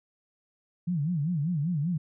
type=tone with vibrato; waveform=sine; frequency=160 Hz; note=D#3; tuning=49 cents sharp; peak=-25 dBFS; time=0.87-1.98 s; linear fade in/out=10 ms; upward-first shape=sine; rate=5.1 Hz; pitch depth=220 cents each way; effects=none